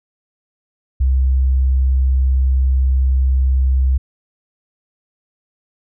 sine tone, 65.41 Hz, C2, in tune, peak -11 dBFS, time 1-3.98 s, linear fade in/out 10 ms, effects none

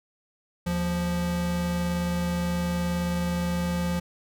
square tone pair together, 77.56 / 174.61 Hz, D#2 / F3, -5 / 0 cents, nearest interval octave + major second, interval 1405 cents, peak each -34 / -26 dBFS, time 0.66-4 s, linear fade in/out 10 ms, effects none

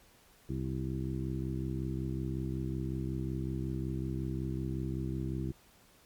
harmonic tone with a mistuned harmonic, 65.41 Hz, C2, in tune, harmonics 1 / 2 / 3 / 4 / 5 / 6, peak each -39 / -36 / -40 / -44 / -40 / -47 dBFS, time 0.49-5.52 s, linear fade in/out 5 ms, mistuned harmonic 6, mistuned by -33 cents, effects pink hiss -62 dBFS RMS until 6.05 s + MP3 96 kbps

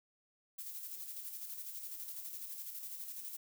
violet noise with tremolo, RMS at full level -44 dBFS, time 0.58-3.37 s, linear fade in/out 10 ms, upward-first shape square, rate 12 Hz, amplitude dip 40%, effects none

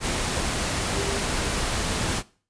sine tone in noise, 396.6 Hz, G4, 20 cents sharp, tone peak -31 dBFS, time 0.91-1.23 s, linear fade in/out 50 ms, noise pink, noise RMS -26 dBFS, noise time 0-2.23 s, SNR -8 dB, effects noise-tail reverb RT60 0.4 s tail -20 dB re dry + resampled to 22050 Hz

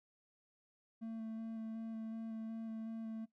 triangle tone with vibrato, 223.7 Hz, A3, 29 cents sharp, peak -39 dBFS, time 1.01-3.26 s, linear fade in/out 20 ms, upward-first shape square, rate 2.7 Hz, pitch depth 11 cents each way, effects noise-tail reverb RT60 0.1 s tail -17 dB re dry

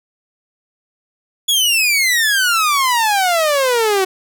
sawtooth exponential sweep, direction down, 3421 to 370 Hz, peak -9 dBFS, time 1.48-4.05 s, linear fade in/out 10 ms, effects none

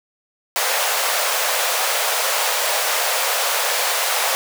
pink high-pass noise, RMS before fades -20 dBFS, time 0.56-4.35 s, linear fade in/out 0 ms, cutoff 500 Hz, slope 48 dB/octave, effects none

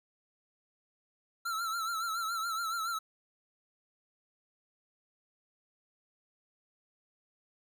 square tone with vibrato, 1342 Hz, E6, 31 cents sharp, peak -33 dBFS, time 1.45-2.99 s, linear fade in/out 10 ms, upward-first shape triangle, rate 7.1 Hz, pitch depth 84 cents each way, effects none

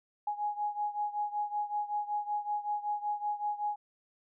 sine beating tone pair, 830.6 / 835.9 Hz, G#5 / G#5, 0 / +11 cents, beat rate 5.3 Hz, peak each -33 / -36 dBFS, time 0.27-3.76 s, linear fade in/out 5 ms, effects none

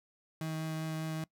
35% pulse tone with vibrato, 158.7 Hz, D#3, 35 cents sharp, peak -33 dBFS, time 0.41-1.24 s, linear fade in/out 2 ms, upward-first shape triangle, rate 5.1 Hz, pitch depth 9 cents each way, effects noise-tail reverb RT60 0.1 s tail -22 dB re dry

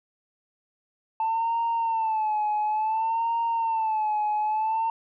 sine tone with vibrato, 884 Hz, A5, 8 cents sharp, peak -21 dBFS, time 1.2-4.9 s, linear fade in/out 2 ms, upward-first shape sine, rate 0.57 Hz, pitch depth 80 cents each way, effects tanh soft clip ceiling -20 dBFS

